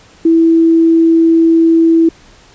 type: tone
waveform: sine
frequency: 328.8 Hz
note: E4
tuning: 4 cents flat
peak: -5 dBFS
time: 0.25-2.09 s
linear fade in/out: 5 ms
effects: pink hiss -43 dBFS RMS until 2.54 s + resampled to 16000 Hz